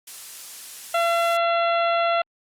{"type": "noise", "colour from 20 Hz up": "blue", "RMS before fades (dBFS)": -35, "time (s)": [0.07, 1.37], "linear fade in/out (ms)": 5}
{"type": "harmonic tone", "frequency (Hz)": 679, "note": "F5", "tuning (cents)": -49, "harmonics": [1, 2, 3, 4, 5, 6], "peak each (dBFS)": [-20, -24, -32, -31, -34, -40], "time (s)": [0.94, 2.22], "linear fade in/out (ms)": 5}
{"effects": ["low-pass 11000 Hz 12 dB/octave", "Opus 48 kbps"]}